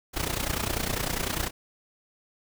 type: noise with amplitude modulation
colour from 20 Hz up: pink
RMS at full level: -26 dBFS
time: 0.13-1.51 s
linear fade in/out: 50 ms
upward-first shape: sine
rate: 30 Hz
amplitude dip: 80%
effects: none